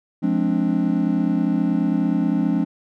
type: chord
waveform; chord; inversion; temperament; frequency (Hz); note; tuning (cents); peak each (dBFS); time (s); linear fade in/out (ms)
triangle; D half-diminished seventh; first; just; 176.2 / 211.4 / 264.3 / 293.7; F3 / Ab3 / C4 / D4; +16 / +31 / +18 / 0; -21; 0.22-2.65; 20
effects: none